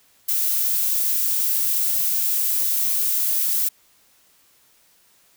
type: noise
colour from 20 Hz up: violet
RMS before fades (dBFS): -21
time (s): 0.28-3.69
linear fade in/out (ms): 10
effects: white hiss -58 dBFS RMS until 5.36 s